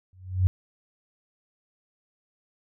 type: tone with exponential growth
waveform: sine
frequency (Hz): 92.5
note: F#2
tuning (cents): 0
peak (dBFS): -14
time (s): 0.13-0.47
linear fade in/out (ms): 0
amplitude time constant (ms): 73
effects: none